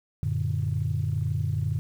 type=chord; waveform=sine; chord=Gb augmented; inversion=none; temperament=equal with one note detuned; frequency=92.5 / 114.67 / 146.83 Hz; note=Gb2 / Bb2 / D3; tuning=0 / -28 / 0 cents; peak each=-28 dBFS; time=0.23-1.79 s; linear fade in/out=0 ms; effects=tanh soft clip ceiling -16 dBFS + 9-bit